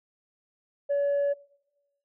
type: tone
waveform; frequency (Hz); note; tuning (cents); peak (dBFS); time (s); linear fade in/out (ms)
sine; 568; C#5; +42; -21; 0.89-1.34; 20
effects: noise-tail reverb RT60 1.0 s tail -23 dB re dry + tanh soft clip ceiling -21 dBFS